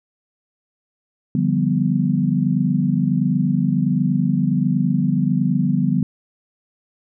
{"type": "chord", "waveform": "sine", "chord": "G dominant seventh", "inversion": "second", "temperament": "equal", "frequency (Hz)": [146.83, 174.61, 196, 246.9], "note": ["D3", "F3", "G3", "B3"], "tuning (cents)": [0, 0, 0, 0], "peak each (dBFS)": -21, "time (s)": [1.35, 6.03], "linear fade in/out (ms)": 2, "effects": []}